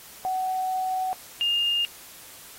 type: tone pair in turn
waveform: sine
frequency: 749 / 2822 Hz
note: F#5 / F7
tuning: +21 / +17 cents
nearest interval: octave + major seventh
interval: 2296 cents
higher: second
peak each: -24 / -21 dBFS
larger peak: second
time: 0.25-1.13 / 1.41-1.85 s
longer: first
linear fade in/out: 0 ms
effects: white hiss -46 dBFS RMS until 2.58 s + AAC 48 kbps